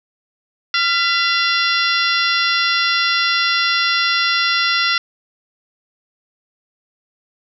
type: harmonic tone with a mistuned harmonic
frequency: 690 Hz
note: F5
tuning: 21 cents flat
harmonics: 2 / 3 / 4 / 5 / 6 / 7 / 8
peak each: -19 / -21 / -22 / -23 / -24 / -24 / -25 dBFS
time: 0.74-4.98 s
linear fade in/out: 2 ms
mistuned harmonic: 3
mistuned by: -62 cents
effects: none